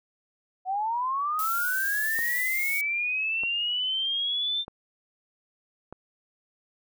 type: linear sweep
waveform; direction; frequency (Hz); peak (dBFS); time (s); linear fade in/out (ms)
sine; up; 731 to 3597; -25; 0.65-4.65; 50
type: noise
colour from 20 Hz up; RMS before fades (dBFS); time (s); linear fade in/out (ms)
violet; -33; 1.39-2.81; 0
type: click train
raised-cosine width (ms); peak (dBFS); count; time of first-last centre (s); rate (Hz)
1; -26; 4; 2.19-5.926; 0.803
effects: none